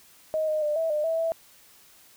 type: tone with pitch steps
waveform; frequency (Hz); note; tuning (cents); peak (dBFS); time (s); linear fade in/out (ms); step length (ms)
sine; 627 / 617 / 598 / 651 / 602 / 652 / 657; D#5 / D#5 / D5 / E5 / D5 / E5 / E5; +13 / -15 / +31 / -22 / +43 / -19 / -6; -23; 0.34-1.32; 0; 140
effects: white hiss -55 dBFS RMS until 2.16 s